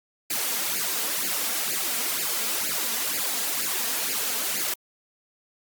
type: noise with flanger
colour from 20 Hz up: white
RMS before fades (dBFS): -27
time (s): 0.3-4.74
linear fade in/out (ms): 5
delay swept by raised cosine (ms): 0.42 to 4.42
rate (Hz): 2.1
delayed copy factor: +0.8
effects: high-pass 200 Hz 12 dB/octave + Opus 48 kbps